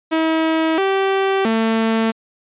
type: tone with pitch steps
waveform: sawtooth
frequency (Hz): 321 / 387.8 / 224.1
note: E4 / G4 / A3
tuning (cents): -46 / -19 / +32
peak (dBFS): -11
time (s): 0.11-2.12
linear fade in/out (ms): 20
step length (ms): 670
effects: resampled to 8000 Hz